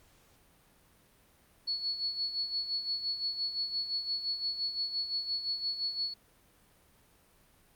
sine tone with tremolo, 4400 Hz, C#8, 14 cents flat, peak -29 dBFS, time 1.67-6.14 s, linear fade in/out 10 ms, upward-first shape sine, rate 5.8 Hz, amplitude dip 65%, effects pink hiss -64 dBFS RMS until 7.75 s + Opus 48 kbps

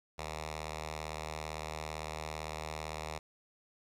5% pulse tone with notch filter, 77.78 Hz, D#2, in tune, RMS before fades -41 dBFS, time 0.18-3.19 s, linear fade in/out 10 ms, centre 270 Hz, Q 0.59, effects low-pass 9000 Hz 12 dB/octave + 11-bit

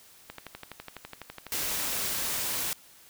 click train, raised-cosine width 0.3 ms, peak -23 dBFS, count 22, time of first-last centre 0.3-2.05 s, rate 12 Hz
white noise, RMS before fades -31 dBFS, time 1.52-2.73 s, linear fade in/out 0 ms
effects white hiss -55 dBFS RMS until 3.09 s

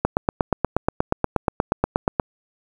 click train, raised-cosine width 1 ms, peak -3 dBFS, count 19, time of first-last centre 0.05-2.198 s, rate 8.38 Hz, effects 7-bit

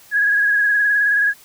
sine tone with vibrato, 1661.2 Hz, G#6, in tune, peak -13 dBFS, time 0.11-1.34 s, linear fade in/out 50 ms, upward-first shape triangle, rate 19 Hz, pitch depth 48 cents each way, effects white hiss -47 dBFS RMS until 1.44 s

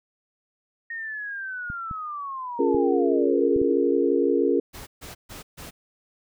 sine linear sweep, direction down, 1861 to 311.1 Hz, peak -30 dBFS, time 0.9-3.73 s, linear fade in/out 5 ms
clicks, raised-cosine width 5 ms, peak -23 dBFS, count 5, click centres 1.701 / 1.912 / 2.747 / 3.563 / 3.616 s
sine chord, Bb minor seventh, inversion first, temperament equal, 277.2 / 349.2 / 415.3 / 466.2 Hz, Db4 / F4 / Ab4 / Bb4, 0 / 0 / 0 / 0 cents, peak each -24 dBFS, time 2.59-4.6 s, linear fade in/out 5 ms
pink noise bursts, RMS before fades -40 dBFS, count 4, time 4.73-5.71 s, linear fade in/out 20 ms, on 140 ms, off 140 ms
effects none

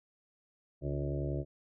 harmonic tone with a mistuned harmonic, 71 Hz, C#2, 42 cents sharp, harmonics 1 / 2 / 4 / 5 / 6 / 7 / 8 / 9, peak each -38 / -35 / -42 / -40 / -48 / -48 / -44 / -46 dBFS, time 0.81-1.45 s, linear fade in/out 50 ms, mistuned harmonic 1, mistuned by -34 cents, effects none

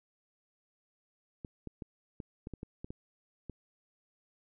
clicks, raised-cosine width 3 ms, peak -28 dBFS, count 10, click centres 1.448 / 1.673 / 1.822 / 2.202 / 2.471 / 2.537 / 2.631 / 2.845 / 2.905 / 3.497 s, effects none

